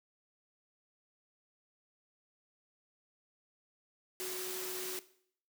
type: tone in noise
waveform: sine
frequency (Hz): 370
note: F#4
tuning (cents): 0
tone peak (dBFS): -41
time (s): 4.2-4.99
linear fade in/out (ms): 0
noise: white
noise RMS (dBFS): -41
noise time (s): 4.2-4.99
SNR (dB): -3
effects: noise-tail reverb RT60 0.6 s tail -17 dB re dry + high-pass 200 Hz 12 dB/octave